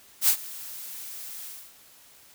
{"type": "noise with ADSR envelope", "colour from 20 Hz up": "blue", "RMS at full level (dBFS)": -18, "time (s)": [0.21, 1.75], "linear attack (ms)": 71, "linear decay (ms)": 79, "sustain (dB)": -21, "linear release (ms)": 300, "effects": ["white hiss -54 dBFS RMS until 2.34 s"]}